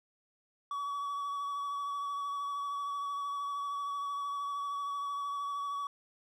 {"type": "tone with vibrato", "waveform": "triangle", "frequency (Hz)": 1135, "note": "C#6", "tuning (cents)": 41, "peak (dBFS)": -32, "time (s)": [0.71, 5.87], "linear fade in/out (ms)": 2, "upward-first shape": "triangle", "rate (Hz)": 13, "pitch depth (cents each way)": 24, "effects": []}